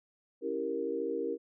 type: chord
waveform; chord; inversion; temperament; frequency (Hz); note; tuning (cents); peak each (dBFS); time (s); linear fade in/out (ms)
sine; C# diminished seventh; none; equal; 277.2 / 329.6 / 392 / 466.2; C#4 / E4 / G4 / Bb4; 0 / 0 / 0 / 0; -40 / -38 / -37 / -34; 0.41-1.38; 50
effects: none